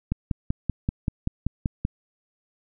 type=click train; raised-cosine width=5 ms; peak=-11 dBFS; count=10; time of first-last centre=0.12-1.851 s; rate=5.2 Hz; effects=none